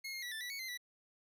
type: tone with pitch steps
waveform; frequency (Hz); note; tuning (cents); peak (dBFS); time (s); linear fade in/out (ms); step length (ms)
25% pulse; 2160 / 2132 / 1947 / 1768 / 1958 / 2223 / 2072 / 1960; C#7 / C7 / B6 / A6 / B6 / C#7 / C7 / B6; -45 / +32 / -25 / +8 / -15 / +4 / -17 / -14; -37; 0.04-0.776; 10; 92
effects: none